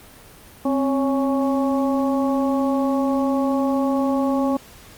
harmonic tone with a mistuned harmonic, 277.2 Hz, C#4, in tune, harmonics 1 / 2 / 3 / 4, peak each -19 / -24 / -28 / -30 dBFS, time 0.65-4.57 s, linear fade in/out 5 ms, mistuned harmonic 1, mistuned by -75 cents, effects pink hiss -45 dBFS RMS until 4.97 s + Opus 32 kbps

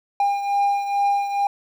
triangle beating tone pair, 804 / 806.3 Hz, G5 / G5, +44 / +49 cents, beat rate 2.3 Hz, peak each -17 / -24 dBFS, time 0.2-1.47 s, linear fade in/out 2 ms, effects 9-bit

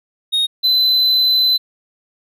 triangle tone pair in turn, 3729 / 4032 Hz, A#7 / B7, 0 / +35 cents, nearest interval minor second, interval 135 cents, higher second, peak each -12 / -10 dBFS, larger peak second, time 0.32-0.47 / 0.63-1.58 s, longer second, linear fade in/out 20 ms, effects none

